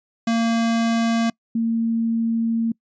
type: tone pair in turn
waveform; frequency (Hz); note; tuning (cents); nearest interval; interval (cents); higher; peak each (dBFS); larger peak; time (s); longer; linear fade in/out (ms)
square / sine; 229.4 / 228.3; A#3 / A#3; -28 / -36; unison; 8; first; -18; neither; 0.27-1.3 / 1.55-2.72; second; 5
effects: noise-tail reverb RT60 0.1 s tail -26 dB re dry + resampled to 16000 Hz